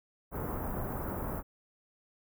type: band-stop noise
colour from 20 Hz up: pink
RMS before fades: -36 dBFS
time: 0.31-1.43 s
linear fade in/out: 50 ms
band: 1300 to 15000 Hz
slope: 24 dB/octave
effects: none